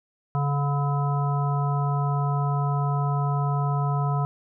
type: harmonic tone with a mistuned harmonic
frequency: 143.1 Hz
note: D3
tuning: 45 cents flat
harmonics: 1 / 3 / 5 / 7 / 9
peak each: -22 / -37 / -32 / -32 / -34 dBFS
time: 0.35-4.25 s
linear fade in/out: 0 ms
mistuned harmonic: 1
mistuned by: -19 cents
effects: none